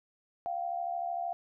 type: tone pair together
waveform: sine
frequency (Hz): 697.9 / 771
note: F5 / G5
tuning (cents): -1 / -29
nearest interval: major second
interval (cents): 172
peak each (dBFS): -33 / -37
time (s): 0.46-1.33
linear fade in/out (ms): 0
effects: none